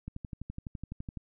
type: click train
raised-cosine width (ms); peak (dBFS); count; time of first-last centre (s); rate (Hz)
5; -26; 14; 0.08-1.172; 11.9
effects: none